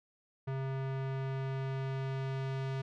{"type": "tone with low-pass filter sweep", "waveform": "square", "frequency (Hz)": 134, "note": "C3", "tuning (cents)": 42, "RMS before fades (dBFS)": -36, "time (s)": [0.47, 2.82], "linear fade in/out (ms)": 10, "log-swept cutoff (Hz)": [1900, 3900], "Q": 0.72, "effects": []}